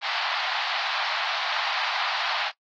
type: band-pass noise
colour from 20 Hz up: pink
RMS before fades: -28 dBFS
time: 0.01-2.52 s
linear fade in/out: 50 ms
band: 730 to 4700 Hz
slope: 48 dB/octave
effects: noise-tail reverb RT60 0.1 s tail -21 dB re dry + AAC 32 kbps